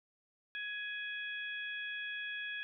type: harmonic tone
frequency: 836 Hz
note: G#5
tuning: 11 cents sharp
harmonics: 2 / 3 / 4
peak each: -40 / -44 / -46 dBFS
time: 0.55-2.63 s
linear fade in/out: 0 ms
effects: none